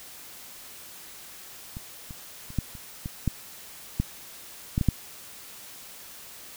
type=clicks; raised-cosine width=5 ms; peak=-24 / -27 / -30 / -12 / -30 / -20 / -11 / -11 / -11 / -12 / -7 dBFS; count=11; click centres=1.769 / 2.108 / 2.504 / 2.587 / 2.752 / 3.059 / 3.277 / 4 / 4.779 / 4.812 / 4.887 s; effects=white hiss -45 dBFS RMS until 6.56 s